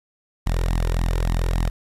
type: tone with flanger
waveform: sawtooth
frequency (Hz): 42.36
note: E1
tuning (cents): +48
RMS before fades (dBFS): -21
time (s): 0.46-1.7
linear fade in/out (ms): 10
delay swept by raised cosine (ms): 0.98 to 2.18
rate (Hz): 3.5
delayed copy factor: +0.7
effects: resampled to 32000 Hz + 8-bit